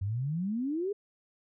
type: exponential sweep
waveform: sine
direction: up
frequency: 92.5 to 422.4 Hz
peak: -29 dBFS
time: 0.01-0.93 s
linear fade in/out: 10 ms
effects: none